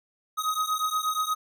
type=beating tone pair; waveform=square; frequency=1255 / 1263.4 Hz; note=D#6 / D#6; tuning=+15 / +26 cents; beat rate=8.4 Hz; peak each=-29 dBFS; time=0.37-1.35 s; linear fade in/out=20 ms; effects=none